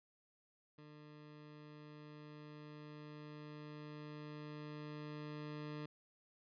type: tone with level ramp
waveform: 20% pulse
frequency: 150 Hz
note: D3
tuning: 37 cents sharp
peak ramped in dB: -51 to -39 dBFS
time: 0.78-5.86 s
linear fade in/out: 5 ms
effects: resampled to 11025 Hz